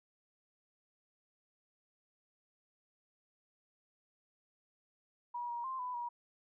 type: tone with pitch steps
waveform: sine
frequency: 963 / 949 / 1049 / 997 / 957 Hz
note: B5 / A#5 / C6 / B5 / A#5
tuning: -44 / +31 / +4 / +16 / +45 cents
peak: -37 dBFS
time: 5.34-6.09 s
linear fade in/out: 10 ms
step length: 150 ms
effects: none